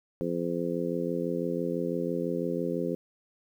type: harmonic tone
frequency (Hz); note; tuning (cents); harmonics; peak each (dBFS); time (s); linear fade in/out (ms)
86; F2; -26; 2 / 3 / 4 / 5 / 6; -34 / -34 / -34 / -34 / -34; 0.21-2.95; 0
effects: 10-bit